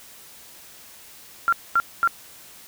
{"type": "tone bursts", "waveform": "sine", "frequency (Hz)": 1378, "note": "F6", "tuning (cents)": -24, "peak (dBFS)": -15, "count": 3, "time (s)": [1.48, 2.075], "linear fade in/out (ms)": 0, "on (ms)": 45, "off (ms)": 230, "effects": ["white hiss -46 dBFS RMS until 2.67 s"]}